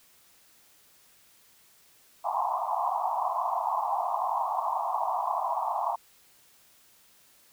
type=band-pass noise; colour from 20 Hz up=white; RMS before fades=-29 dBFS; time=2.24-5.96 s; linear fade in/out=10 ms; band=670 to 1100 Hz; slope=96 dB/octave; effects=white hiss -60 dBFS RMS until 7.52 s